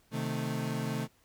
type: chord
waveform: 35% pulse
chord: A diminished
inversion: first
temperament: equal with one note detuned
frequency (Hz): 130.81 / 155.56 / 220.8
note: C3 / Eb3 / A3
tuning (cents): 0 / 0 / +6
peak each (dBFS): -34 / -35 / -34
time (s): 0.11-1.08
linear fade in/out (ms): 50
effects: pink hiss -67 dBFS RMS until 1.24 s